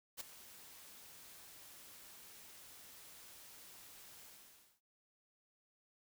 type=noise with ADSR envelope; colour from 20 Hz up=white; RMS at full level=-42 dBFS; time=0.17-4.81 s; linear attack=36 ms; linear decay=10 ms; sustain=-15 dB; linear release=570 ms; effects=none